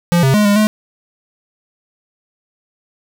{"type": "tone with pitch steps", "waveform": "square", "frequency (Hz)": [172.8, 133.9, 209.6, 203.7, 213.7], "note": ["F3", "C3", "G#3", "G#3", "G#3"], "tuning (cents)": [-18, 40, 16, -33, 50], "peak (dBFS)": -10, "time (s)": [0.12, 0.67], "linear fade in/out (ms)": 0, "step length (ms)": 110, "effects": []}